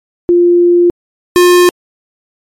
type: tone pair in turn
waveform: sine / square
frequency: 349.2 / 355.5 Hz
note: F4 / F4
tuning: 0 / +31 cents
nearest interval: unison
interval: 31 cents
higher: second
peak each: -4 dBFS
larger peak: neither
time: 0.29-0.9 / 1.36-1.69 s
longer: first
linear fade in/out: 0 ms
effects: MP3 64 kbps